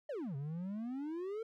triangle exponential two-way sweep, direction down then up, 638 to 133.5 to 460 Hz, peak -36 dBFS, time 0.09-1.43 s, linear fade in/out 5 ms, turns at 0.36 s, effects none

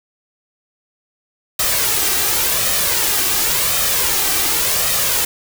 white noise with flanger, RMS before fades -17 dBFS, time 1.59-5.25 s, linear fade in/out 5 ms, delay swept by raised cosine 1.6 to 2.58 ms, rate 0.91 Hz, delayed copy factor +0.5, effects none

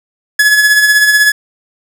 45% pulse tone with tremolo, 1700 Hz, G#6, 40 cents sharp, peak -4 dBFS, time 0.39-1.32 s, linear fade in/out 5 ms, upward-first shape sine, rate 16 Hz, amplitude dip 45%, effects none

